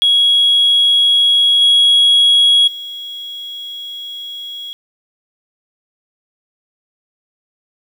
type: tone with level steps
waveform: sine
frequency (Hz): 3322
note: G#7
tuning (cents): 0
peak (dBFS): -7 / -5 / -25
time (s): 0.02-4.73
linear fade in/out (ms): 0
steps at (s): 1.61 / 2.67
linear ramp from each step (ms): 10
effects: tanh soft clip ceiling -5 dBFS + 7-bit